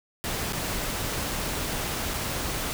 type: noise with dropouts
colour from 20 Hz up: pink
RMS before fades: -30 dBFS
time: 0.24-2.73 s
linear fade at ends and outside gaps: 0 ms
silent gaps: 0.524-0.532 / 2.137-2.141 s
effects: none